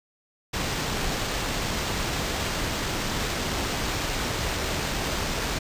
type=noise with sample-and-hold; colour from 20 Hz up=pink; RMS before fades=-28 dBFS; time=0.53-5.59 s; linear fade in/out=10 ms; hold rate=11025 Hz; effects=resampled to 32000 Hz